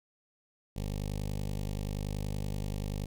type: tone with notch filter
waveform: 15% pulse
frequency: 50.5 Hz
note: G#1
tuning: 48 cents flat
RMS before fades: -35 dBFS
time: 0.76-3.06 s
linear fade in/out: 5 ms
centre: 1400 Hz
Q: 0.61
effects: none